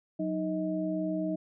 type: tone cluster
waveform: sine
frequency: 183.1 / 311.2 / 633 Hz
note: F#3 / D#4 / D#5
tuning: -18 / 0 / +30 cents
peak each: -34 / -31 / -35 dBFS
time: 0.19-1.36 s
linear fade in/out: 10 ms
effects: none